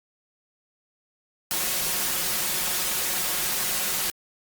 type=noise with comb filter; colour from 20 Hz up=white; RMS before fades=-26 dBFS; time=1.51-4.1 s; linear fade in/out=0 ms; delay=5.5 ms; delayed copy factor=+0.65; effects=Opus 48 kbps